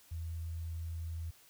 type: tone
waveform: sine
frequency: 82.41 Hz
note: E2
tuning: in tune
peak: -37 dBFS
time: 0.11-1.31 s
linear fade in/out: 10 ms
effects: white hiss -62 dBFS RMS until 1.49 s